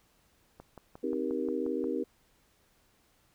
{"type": "click train", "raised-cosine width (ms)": 1, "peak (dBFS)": -32, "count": 8, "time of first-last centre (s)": [0.6, 1.841], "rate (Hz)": 5.64}
{"type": "chord", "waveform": "sine", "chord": "C minor seventh", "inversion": "none", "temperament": "just", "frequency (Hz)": [261.6, 314, 392.4, 470.9], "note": ["C4", "Eb4", "G4", "Bb4"], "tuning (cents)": [0, 16, 2, 18], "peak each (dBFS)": -35, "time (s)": [1.03, 2.04], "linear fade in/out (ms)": 10}
{"effects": ["pink hiss -68 dBFS RMS until 3.34 s"]}